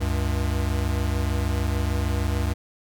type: tone pair together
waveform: square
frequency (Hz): 69.01 / 95.6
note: C#2 / G2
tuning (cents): -7 / -43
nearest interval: tritone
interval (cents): 564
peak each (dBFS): -25 / -26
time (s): 0-2.54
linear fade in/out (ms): 20
effects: none